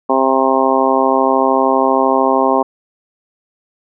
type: harmonic tone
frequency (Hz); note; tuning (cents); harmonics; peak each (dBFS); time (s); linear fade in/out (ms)
132.9; C3; +27; 2 / 3 / 4 / 5 / 6 / 7 / 8; -18 / -18 / -18 / -18 / -18 / -18 / -18; 0.09-2.63; 10
effects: none